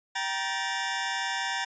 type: tone cluster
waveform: 20% pulse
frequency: 778 / 945 / 1757 Hz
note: G5 / A#5 / A6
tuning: -13 / +23 / -3 cents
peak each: -28 dBFS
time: 0.15-1.65 s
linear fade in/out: 10 ms
effects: resampled to 16000 Hz